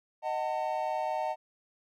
triangle chord, D# diminished, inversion none, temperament just, 622.3 / 746.7 / 896 Hz, D#5 / F#5 / A5, 0 / +16 / +31 cents, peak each -32 dBFS, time 0.22-1.36 s, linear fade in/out 50 ms, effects none

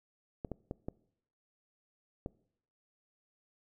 clicks, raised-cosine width 2 ms, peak -24 dBFS, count 5, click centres 0.448 / 0.517 / 0.711 / 0.885 / 2.261 s, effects noise-tail reverb RT60 0.7 s tail -23 dB re dry

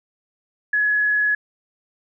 sine tone with vibrato, 1690 Hz, G#6, 30 cents sharp, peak -16 dBFS, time 0.73-1.35 s, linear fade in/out 5 ms, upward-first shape square, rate 20 Hz, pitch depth 11 cents each way, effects none

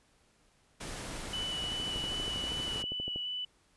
pink noise, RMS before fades -41 dBFS, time 0.8-2.83 s, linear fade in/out 10 ms
sine tone with vibrato, 2968 Hz, F#7, 5 cents sharp, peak -34 dBFS, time 1.33-3.45 s, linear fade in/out 5 ms, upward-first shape square, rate 2.6 Hz, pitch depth 9 cents each way
click train, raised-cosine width 2 ms, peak -28 dBFS, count 20, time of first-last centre 1.64-3.16 s, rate 12.5 Hz
effects pink hiss -68 dBFS RMS until 3.76 s + resampled to 24000 Hz

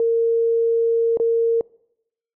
sine tone with dropouts, 460 Hz, A#4, 23 cents flat, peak -15 dBFS, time 0-1.61 s, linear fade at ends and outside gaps 1 ms, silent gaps 1.172-1.199 s, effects noise-tail reverb RT60 0.8 s tail -24 dB re dry

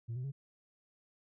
sine tone with pitch steps, 116 / 126.5 / 137.95 Hz, A#2 / B2 / C#3, -8 / +42 / -8 cents, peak -34 dBFS, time 0.08-0.32 s, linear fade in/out 20 ms, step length 80 ms, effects tanh soft clip ceiling -35 dBFS

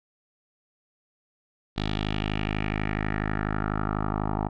10% pulse tone with low-pass filter sweep, 52.1 Hz, G#1, 6 cents sharp, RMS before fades -28 dBFS, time 1.76-4.49 s, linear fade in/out 20 ms, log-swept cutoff 3800 to 950 Hz, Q 3.3, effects none

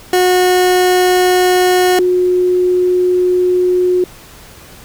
30% pulse / sine tone pair in turn, 364.2 / 362.2 Hz, F#4 / F#4, -27 / -37 cents, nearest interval unison, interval 10 cents, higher first, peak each -6 / -9 dBFS, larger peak first, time 0.13-1.99 / 1.99-4.04 s, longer second, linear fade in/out 2 ms, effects pink hiss -38 dBFS RMS until 4.84 s

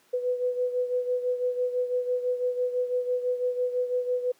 sine beating tone pair, 496.1 / 502.1 Hz, B4 / B4, +8 / +29 cents, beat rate 6 Hz, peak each -25 / -31 dBFS, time 0.13-4.32 s, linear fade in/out 10 ms, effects pink hiss -62 dBFS RMS until 4.39 s + high-pass 300 Hz 12 dB/octave

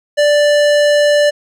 sine tone with hard clipping, 587.3 Hz, D5, in tune, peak -10 dBFS, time 0.17-1.31 s, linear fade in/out 20 ms, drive 18 dB, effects none

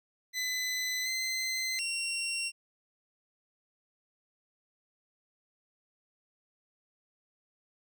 20% pulse tone with pitch steps, 2013 / 2058 / 2743 Hz, B6 / C7 / F7, +33 / -29 / -32 cents, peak -26 dBFS, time 0.33-2.52 s, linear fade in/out 50 ms, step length 730 ms, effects none

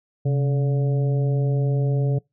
harmonic tone with a mistuned harmonic, 143 Hz, D3, 46 cents flat, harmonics 1 / 2 / 3 / 4 / 5, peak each -18 / -35 / -30 / -34 / -42 dBFS, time 0.25-2.19 s, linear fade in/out 10 ms, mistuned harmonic 1, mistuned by -96 cents, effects noise-tail reverb RT60 0.2 s tail -25 dB re dry

